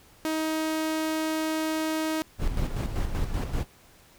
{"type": "tone", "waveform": "sawtooth", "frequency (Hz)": 315.5, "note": "D#4", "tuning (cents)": 24, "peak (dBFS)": -22, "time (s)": [0.25, 2.22], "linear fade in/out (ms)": 0}
{"type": "noise with tremolo", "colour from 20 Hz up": "brown", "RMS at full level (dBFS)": -26, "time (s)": [2.38, 3.66], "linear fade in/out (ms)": 50, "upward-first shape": "square", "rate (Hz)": 5.2, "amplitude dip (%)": 50}
{"effects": ["pink hiss -56 dBFS RMS until 4.18 s"]}